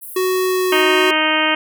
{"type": "high-pass noise", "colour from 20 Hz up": "pink", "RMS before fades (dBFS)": -33, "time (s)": [0.01, 0.83], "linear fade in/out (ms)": 20, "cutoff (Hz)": 9800, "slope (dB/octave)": 48}
{"type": "tone with pitch glide", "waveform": "square", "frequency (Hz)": [371.2, 367.6], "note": ["F#4", "F#4"], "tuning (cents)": [6, -11], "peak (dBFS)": -16, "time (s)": [0.16, 1.11], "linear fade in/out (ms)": 5, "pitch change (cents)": -17, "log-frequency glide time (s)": [0.47, 0.86]}
{"type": "harmonic tone", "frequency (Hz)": 311.1, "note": "D#4", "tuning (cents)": 0, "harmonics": [1, 2, 3, 4, 5, 6, 7, 8, 9, 10], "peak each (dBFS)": [-23, -23, -23, -23, -23, -23, -23, -23, -23, -23], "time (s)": [0.72, 1.55], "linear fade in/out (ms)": 5}
{"effects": []}